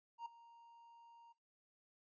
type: tone with ADSR envelope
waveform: triangle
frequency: 932.3 Hz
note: A#5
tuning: in tune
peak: -40 dBFS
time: 0.18-1.33 s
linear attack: 77 ms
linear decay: 7 ms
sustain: -18 dB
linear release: 15 ms
effects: noise-tail reverb RT60 0.2 s tail -21 dB re dry + resampled to 16000 Hz